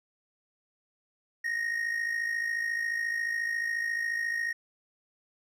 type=tone with amplitude modulation; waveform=triangle; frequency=1864.7 Hz; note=A#6; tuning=in tune; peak=-24 dBFS; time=1.44-4.53 s; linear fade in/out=10 ms; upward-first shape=sine; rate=54.2 Hz; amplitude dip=60%; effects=none